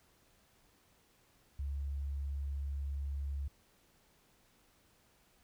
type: tone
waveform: sine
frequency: 70 Hz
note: C#2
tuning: 18 cents sharp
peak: -35 dBFS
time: 1.59-3.48 s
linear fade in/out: 5 ms
effects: pink hiss -69 dBFS RMS until 5.43 s